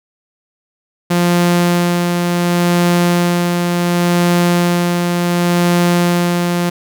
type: tone with tremolo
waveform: sawtooth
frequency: 174.61 Hz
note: F3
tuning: in tune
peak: -6 dBFS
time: 1.1-6.7 s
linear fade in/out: 10 ms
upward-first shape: sine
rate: 0.69 Hz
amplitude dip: 35%
effects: none